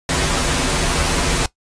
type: noise with comb filter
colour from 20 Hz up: pink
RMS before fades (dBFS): -18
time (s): 0.09-1.46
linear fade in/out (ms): 2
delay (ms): 9.6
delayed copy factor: -0.8
effects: noise-tail reverb RT60 0.1 s tail -18 dB re dry + resampled to 22050 Hz